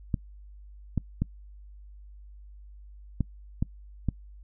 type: clicks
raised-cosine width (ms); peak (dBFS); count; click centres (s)
5; -13; 6; 0.142 / 0.977 / 1.22 / 3.207 / 3.625 / 4.087
effects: noise-tail reverb RT60 0.1 s tail -24 dB re dry + added 50 Hz sine -45 dBFS peak until 4.43 s